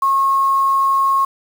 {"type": "tone with quantisation", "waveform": "sine", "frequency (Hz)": 1087, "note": "C#6", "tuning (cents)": -34, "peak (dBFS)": -12, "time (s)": [0.02, 1.25], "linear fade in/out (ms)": 5, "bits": 6, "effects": []}